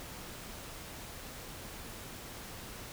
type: silence
effects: pink hiss -46 dBFS RMS until 2.92 s